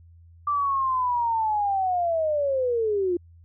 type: linear sweep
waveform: sine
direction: down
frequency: 1178 to 341.7 Hz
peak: -21 dBFS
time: 0.47-3.17 s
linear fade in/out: 5 ms
effects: added 84 Hz sine -48 dBFS peak until 3.44 s